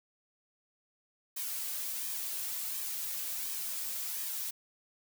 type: noise with flanger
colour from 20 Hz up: blue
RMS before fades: -37 dBFS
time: 1.36-4.51 s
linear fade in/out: 10 ms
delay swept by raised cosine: 1.4 to 3 ms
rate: 1.4 Hz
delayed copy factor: -0.5
effects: none